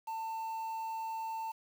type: tone with quantisation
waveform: triangle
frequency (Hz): 895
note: A5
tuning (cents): +29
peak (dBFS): -34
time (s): 0.07-1.52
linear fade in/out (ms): 10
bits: 9
effects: none